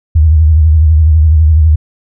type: tone with vibrato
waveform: sine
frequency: 78.2 Hz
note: D#2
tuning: 9 cents sharp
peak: -3 dBFS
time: 0.15-1.76 s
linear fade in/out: 10 ms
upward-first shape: triangle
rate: 12 Hz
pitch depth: 110 cents each way
effects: none